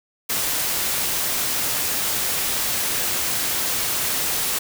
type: noise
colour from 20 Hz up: white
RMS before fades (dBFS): -23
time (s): 0.29-4.59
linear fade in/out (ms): 10
effects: none